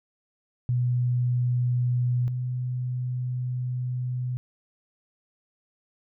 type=tone pair in turn; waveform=sine; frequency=123.3 / 125.31 Hz; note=B2 / B2; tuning=-2 / +26 cents; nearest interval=unison; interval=28 cents; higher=second; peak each=-21 / -26 dBFS; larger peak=first; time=0.69-2.28 / 2.28-4.37 s; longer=second; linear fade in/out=0 ms; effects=none